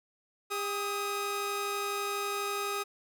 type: tone pair together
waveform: sawtooth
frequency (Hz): 402.3 / 1259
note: G4 / D#6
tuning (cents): +45 / +20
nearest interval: octave + minor sixth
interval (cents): 1975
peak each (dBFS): -31 / -30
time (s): 0.5-2.84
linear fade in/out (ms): 20
effects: none